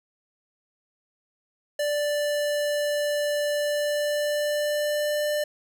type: tone with pitch glide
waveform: square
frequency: 587.3 to 595.2 Hz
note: D5 to D5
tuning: 0 to +23 cents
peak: -24 dBFS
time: 1.79-5.44 s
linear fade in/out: 5 ms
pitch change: +23 cents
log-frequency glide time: 3.54-5.3 s
effects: none